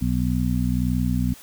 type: harmonic tone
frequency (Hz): 61.7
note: B1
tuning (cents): -1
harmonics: 1 / 2 / 3 / 4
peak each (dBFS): -25 / -25 / -25 / -25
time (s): 0.01-1.34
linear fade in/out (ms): 10
effects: white hiss -46 dBFS RMS until 1.42 s